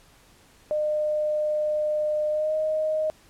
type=tone with pitch glide; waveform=sine; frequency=606 to 622.3 Hz; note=D#5 to D#5; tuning=-46 to 0 cents; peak=-22 dBFS; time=0.71-3.1 s; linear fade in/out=0 ms; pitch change=+46 cents; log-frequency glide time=2.3-2.54 s; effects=pink hiss -56 dBFS RMS until 3.29 s + low-pass 12000 Hz 12 dB/octave